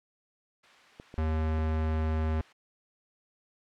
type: noise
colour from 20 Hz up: blue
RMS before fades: -44 dBFS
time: 0.63-2.53 s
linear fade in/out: 10 ms
type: clicks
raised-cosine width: 2 ms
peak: -30 dBFS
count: 3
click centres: 0.999 / 1.141 / 1.586 s
type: tone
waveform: square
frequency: 78.8 Hz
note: D#2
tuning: 23 cents sharp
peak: -27 dBFS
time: 1.18-2.41 s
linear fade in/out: 0 ms
effects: low-pass 2000 Hz 12 dB/octave

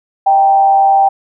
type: tone with frequency modulation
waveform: sine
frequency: 784 Hz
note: G5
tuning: in tune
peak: -6 dBFS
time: 0.26-1.09 s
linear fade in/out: 10 ms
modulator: 151 Hz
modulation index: 0.3
effects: none

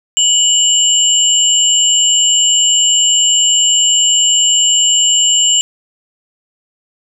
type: tone pair together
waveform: sine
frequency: 2945 / 7365 Hz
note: F#7 / A#8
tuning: -9 / -22 cents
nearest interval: octave + major third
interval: 1587 cents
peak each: -11 dBFS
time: 0.17-5.61 s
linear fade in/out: 0 ms
effects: none

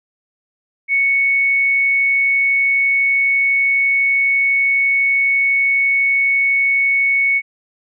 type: tone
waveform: sine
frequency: 2217 Hz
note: C#7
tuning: in tune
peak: -12 dBFS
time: 0.88-7.42 s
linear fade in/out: 50 ms
effects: none

